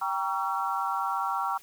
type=chord; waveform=sine; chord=G diminished seventh; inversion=none; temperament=just; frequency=784 / 940.8 / 1128.9 / 1354.7 Hz; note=G5 / Bb5 / Db6 / Fb6; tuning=0 / +16 / +31 / +47 cents; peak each=-32 dBFS; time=0.01-1.58 s; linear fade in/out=10 ms; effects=white hiss -54 dBFS RMS until 1.62 s